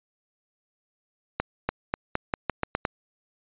accelerating click train, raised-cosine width 0.5 ms, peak -9 dBFS, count 9, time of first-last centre 1.4-2.852 s, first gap 290 ms, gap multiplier 0.86, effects resampled to 8000 Hz

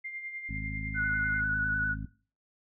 sine tone with tremolo, 2100 Hz, C7, 6 cents sharp, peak -35 dBFS, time 0.04-1.41 s, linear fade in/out 10 ms, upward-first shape sine, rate 10 Hz, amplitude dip 50%
harmonic tone, 52.7 Hz, G#1, 26 cents sharp, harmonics 1 / 2 / 3 / 4 / 5, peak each -37 / -40 / -42 / -43 / -44 dBFS, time 0.49-2.06 s, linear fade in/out 5 ms
sine tone with vibrato, 1480 Hz, F#6, in tune, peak -27 dBFS, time 0.94-1.96 s, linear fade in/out 50 ms, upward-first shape square, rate 10 Hz, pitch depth 21 cents each way
effects noise-tail reverb RT60 0.4 s tail -19 dB re dry

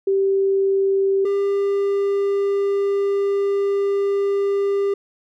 sine / triangle tone pair in turn, 390.1 / 398.8 Hz, G4 / G4, -8 / +30 cents, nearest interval unison, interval 38 cents, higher second, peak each -15 / -15 dBFS, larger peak neither, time 0.07-1.25 / 1.25-4.94 s, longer second, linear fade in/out 5 ms, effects none

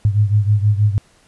sine beating tone pair, 102.7 / 109 Hz, G#2 / A2, -19 / -16 cents, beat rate 6.3 Hz, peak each -13 / -17 dBFS, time 0.05-0.98 s, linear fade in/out 0 ms, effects pink hiss -53 dBFS RMS until 1.27 s + resampled to 24000 Hz

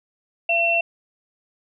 sine tone pair together, 678 / 2706 Hz, E5 / E7, +49 / +45 cents, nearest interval 2 octaves, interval 2396 cents, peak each -22 / -18 dBFS, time 0.49-0.81 s, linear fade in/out 5 ms, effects none

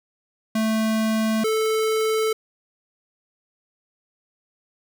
square tone pair in turn, 220 / 438.6 Hz, A3 / A4, 0 / -6 cents, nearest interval octave, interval 1194 cents, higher second, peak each -20 dBFS, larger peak neither, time 0.55-1.44 / 1.44-2.33 s, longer neither, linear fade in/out 5 ms, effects none

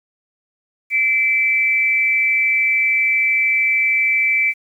sine tone pair together, 2067 / 2320 Hz, C7 / D7, -22 / -22 cents, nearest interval major second, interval 200 cents, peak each -22 / -14 dBFS, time 0.9-4.54 s, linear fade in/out 50 ms, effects 8-bit

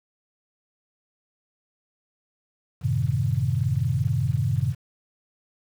sine chord, F# diminished seventh, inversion none, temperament equal, 92.5 / 110 / 130.81 / 155.56 Hz, F#2 / A2 / C3 / Eb3, 0 / 0 / 0 / 0 cents, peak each -28 / -26 / -24 / -29 dBFS, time 2.81-4.75 s, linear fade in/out 50 ms, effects 8-bit

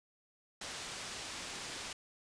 white low-pass noise, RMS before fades -44 dBFS, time 0.61-1.93 s, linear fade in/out 5 ms, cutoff 6200 Hz, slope 12 dB/octave, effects resampled to 22050 Hz

